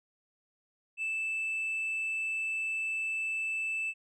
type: tone with tanh clipping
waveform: sine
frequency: 2637 Hz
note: E7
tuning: in tune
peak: -31 dBFS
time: 0.97-3.94 s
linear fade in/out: 50 ms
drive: 1 dB
effects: none